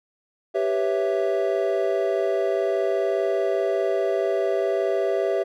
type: chord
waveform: triangle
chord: C# half-diminished seventh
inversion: second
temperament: equal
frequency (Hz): 392 / 493.9 / 554.4 / 659.3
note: G4 / B4 / C#5 / E5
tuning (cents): 0 / 0 / 0 / 0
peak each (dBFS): -22 / -27 / -26 / -23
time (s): 0.54-5.44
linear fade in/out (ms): 20
effects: none